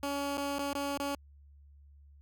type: tone with dropouts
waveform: 15% pulse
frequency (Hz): 282.2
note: C#4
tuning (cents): +31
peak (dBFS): -26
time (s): 0.03-1.15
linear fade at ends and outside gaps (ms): 1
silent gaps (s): 0.372-0.379 / 0.584-0.591 / 0.732-0.751 / 0.976-0.999
effects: added 71 Hz sine -54 dBFS peak until 2.21 s